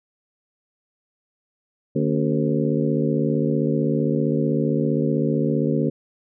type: harmonic tone with a mistuned harmonic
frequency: 75.5 Hz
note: D2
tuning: 48 cents sharp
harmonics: 2 / 3 / 4 / 5 / 6 / 7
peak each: -23 / -24 / -25 / -27 / -27 / -30 dBFS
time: 1.95-5.9 s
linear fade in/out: 10 ms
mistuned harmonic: 4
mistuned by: -110 cents
effects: none